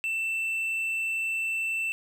triangle tone, 2669 Hz, E7, 21 cents sharp, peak -25 dBFS, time 0.04-1.92 s, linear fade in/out 0 ms, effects none

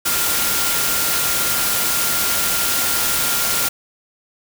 sine tone in noise, 1396.9 Hz, F6, in tune, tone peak -28 dBFS, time 0.05-3.69 s, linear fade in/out 10 ms, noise white, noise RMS -19 dBFS, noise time 0.05-3.69 s, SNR -12 dB, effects none

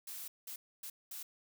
blue noise bursts at uneven times, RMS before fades -45 dBFS, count 4, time 0.07-0.28 / 0.47-0.56 / 0.83-0.9 / 1.11-1.23 s, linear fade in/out 5 ms, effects none

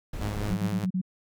brown noise, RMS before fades -34 dBFS, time 0.13-0.54 s, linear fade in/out 5 ms
sawtooth tone with tremolo, 104.3 Hz, G#2, 8 cents sharp, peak -25 dBFS, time 0.2-0.86 s, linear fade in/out 20 ms, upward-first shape sine, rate 4.8 Hz, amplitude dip 35%
sine tone bursts, 185.1 Hz, F#3, 1 cent sharp, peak -24 dBFS, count 5, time 0.5-1.015 s, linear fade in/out 10 ms, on 75 ms, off 35 ms
effects none

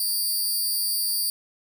10% pulse tone with amplitude modulation, 4699 Hz, D8, in tune, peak -13 dBFS, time 0-1.3 s, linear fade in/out 2 ms, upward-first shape sine, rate 289 Hz, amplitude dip 70%, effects none

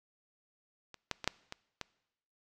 clicks, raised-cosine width 0.2 ms, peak -30 / -15 / -21 / -10 / -23 / -20 dBFS, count 6, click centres 0.943 / 1.113 / 1.243 / 1.276 / 1.524 / 1.813 s, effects noise-tail reverb RT60 0.9 s tail -23 dB re dry

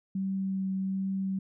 sine tone with vibrato, 191.8 Hz, G3, 37 cents flat, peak -28 dBFS, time 0.15-1.39 s, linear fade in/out 5 ms, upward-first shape triangle, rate 1.3 Hz, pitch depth 11 cents each way, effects none

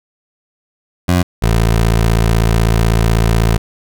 20% pulse tone pair in turn, 89 / 56.07 Hz, F2 / A1, +33 / +33 cents, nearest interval minor sixth, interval 800 cents, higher first, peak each -5 dBFS, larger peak neither, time 1.08-1.23 / 1.42-3.58 s, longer second, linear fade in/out 10 ms, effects none

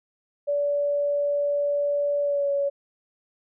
sine tone with pitch glide, 576 to 563.5 Hz, D5 to C#5, -34 to +28 cents, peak -21 dBFS, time 0.47-2.7 s, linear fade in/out 20 ms, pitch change -38 cents, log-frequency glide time 2.22-2.49 s, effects none

